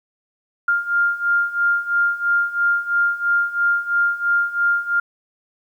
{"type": "beating tone pair", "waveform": "sine", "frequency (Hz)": [1400, 1403], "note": ["F6", "F6"], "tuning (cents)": [4, 8], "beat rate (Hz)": 3, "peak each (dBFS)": [-21, -18], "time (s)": [0.68, 5], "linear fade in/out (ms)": 5, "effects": ["9-bit"]}